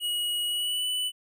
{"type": "tone with pitch glide", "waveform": "square", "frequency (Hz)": [2905, 2981], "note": ["F#7", "F#7"], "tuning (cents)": [-32, 12], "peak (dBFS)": -27, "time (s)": [0, 1.12], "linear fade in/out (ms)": 50, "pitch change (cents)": 44, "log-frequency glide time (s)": [0.46, 0.86], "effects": []}